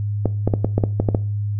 clicks, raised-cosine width 2 ms, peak -4 dBFS, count 9, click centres 0.257 / 0.476 / 0.538 / 0.646 / 0.78 / 0.838 / 1 / 1.088 / 1.148 s, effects noise-tail reverb RT60 0.4 s tail -18 dB re dry + added 103 Hz sine -20 dBFS peak until 1.59 s

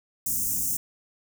white band-stop noise, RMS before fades -27 dBFS, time 0.26-0.77 s, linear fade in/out 5 ms, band 290 to 6100 Hz, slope 48 dB/octave, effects none

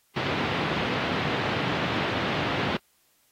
pink band-pass noise, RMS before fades -28 dBFS, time 0.16-2.77 s, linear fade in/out 5 ms, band 110 to 3500 Hz, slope 24 dB/octave, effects white hiss -66 dBFS RMS until 3.31 s + AAC 48 kbps

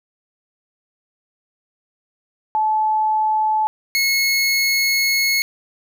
sine / 25% pulse tone pair in turn, 865 / 2180 Hz, A5 / C#7, -30 / -29 cents, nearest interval octave + major third, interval 1601 cents, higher second, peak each -15 / -12 dBFS, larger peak second, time 2.55-3.67 / 3.95-5.42 s, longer second, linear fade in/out 0 ms, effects none

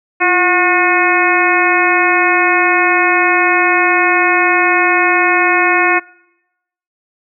harmonic tone with a mistuned harmonic, 361.6 Hz, F#4, 40 cents flat, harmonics 1 / 2 / 3 / 4 / 5 / 6 / 7, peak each -17 / -17 / -17 / -17 / -17 / -17 / -17 dBFS, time 0.2-6 s, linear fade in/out 20 ms, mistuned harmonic 1, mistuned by -84 cents, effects noise-tail reverb RT60 0.9 s tail -23 dB re dry

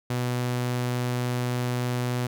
sawtooth tone, 123.47 Hz, B2, in tune, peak -21 dBFS, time 0.1-2.27 s, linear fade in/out 5 ms, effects none

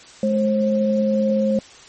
sine tone pair together, 211.9 / 534 Hz, G#3 / C5, +35 / +35 cents, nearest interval octave + major third, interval 1600 cents, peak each -18 / -19 dBFS, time 0.23-1.59 s, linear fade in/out 2 ms, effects white hiss -44 dBFS RMS until 1.88 s + MP3 32 kbps

